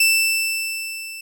sawtooth tone with level ramp, 2660 Hz, E7, 15 cents sharp, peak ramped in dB -9 to -29 dBFS, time 0-1.21 s, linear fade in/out 5 ms, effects none

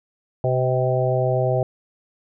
harmonic tone with a mistuned harmonic, 128 Hz, C3, 38 cents flat, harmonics 1 / 3 / 4 / 5 / 6, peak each -21 / -26 / -24 / -23 / -29 dBFS, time 0.44-1.63 s, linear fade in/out 2 ms, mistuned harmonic 6, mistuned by +25 cents, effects none

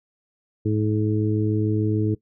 harmonic tone, 106.9 Hz, A2, 49 cents flat, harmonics 1 / 2 / 3 / 4, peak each -22 / -28 / -24 / -28 dBFS, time 0.65-2.15 s, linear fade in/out 10 ms, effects noise-tail reverb RT60 0.1 s tail -18 dB re dry

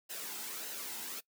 white noise with flanger, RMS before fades -42 dBFS, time 0.09-1.21 s, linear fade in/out 20 ms, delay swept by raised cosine 0.86 to 1.77 ms, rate 1.7 Hz, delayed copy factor -0.5, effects noise-tail reverb RT60 0.1 s tail -21 dB re dry + high-pass 200 Hz 12 dB/octave

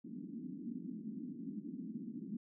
pink band-pass noise, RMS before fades -45 dBFS, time 0.04-2.37 s, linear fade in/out 10 ms, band 190 to 290 Hz, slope 48 dB/octave, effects none

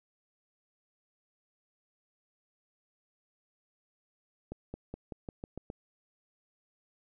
accelerating click train, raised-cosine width 2 ms, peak -26 dBFS, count 8, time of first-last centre 4.52-5.701 s, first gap 220 ms, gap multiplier 0.91, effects none

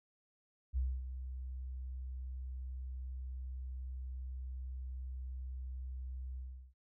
sine tone with ADSR envelope, 64.1 Hz, C2, 35 cents flat, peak -30 dBFS, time 0.73-6.74 s, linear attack 39 ms, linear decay 250 ms, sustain -10 dB, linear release 370 ms, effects none

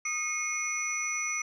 sine tone cluster, 1243 / 2162 / 2459 / 5930 Hz, D#6 / C#7 / D#7 / F#8, -2 / -44 / -21 / +3 cents, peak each -38 / -32 / -39 / -32 dBFS, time 0.05-1.42 s, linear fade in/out 5 ms, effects tanh soft clip ceiling -21 dBFS

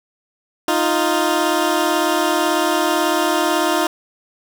15% pulse tone pair together, 311.1 / 349.2 Hz, D#4 / F4, 0 / 0 cents, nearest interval major second, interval 200 cents, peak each -12 dBFS, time 0.68-3.87 s, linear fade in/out 2 ms, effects none

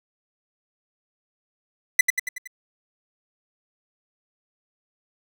45% pulse tone with echo, 2000 Hz, B6, 21 cents sharp, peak -10 dBFS, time 1.99-2.01 s, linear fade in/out 5 ms, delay 93 ms, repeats 5, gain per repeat -5 dB, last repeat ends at 2.475 s, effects none

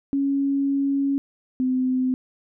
sine tone pair in turn, 277.2 / 256.5 Hz, C#4 / C4, 0 / -34 cents, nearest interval minor second, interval 134 cents, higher first, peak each -19 dBFS, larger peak neither, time 0.13-1.18 / 1.6-2.14 s, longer first, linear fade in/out 0 ms, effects none

